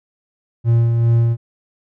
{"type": "tone with tremolo", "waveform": "triangle", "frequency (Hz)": 116.54, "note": "A#2", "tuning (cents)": 0, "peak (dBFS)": -8, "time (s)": [0.64, 1.37], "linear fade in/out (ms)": 50, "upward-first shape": "sine", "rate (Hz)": 2.5, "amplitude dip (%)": 35, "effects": []}